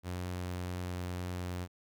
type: tone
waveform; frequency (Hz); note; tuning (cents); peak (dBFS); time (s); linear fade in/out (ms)
sawtooth; 89.8; F2; +49; -32; 0.03-1.68; 50
effects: none